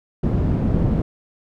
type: low-pass noise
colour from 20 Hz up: white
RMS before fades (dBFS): -19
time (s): 0.23-1.02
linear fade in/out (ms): 5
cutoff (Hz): 190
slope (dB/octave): 12
effects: none